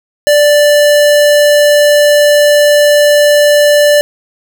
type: tone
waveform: square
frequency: 587.3 Hz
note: D5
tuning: in tune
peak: -5 dBFS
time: 0.27-4.01 s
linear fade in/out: 0 ms
effects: none